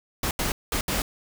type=noise bursts at uneven times; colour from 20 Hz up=pink; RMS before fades=-26 dBFS; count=4; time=0.23-0.31 / 0.39-0.52 / 0.72-0.81 / 0.88-1.02 s; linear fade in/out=2 ms; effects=none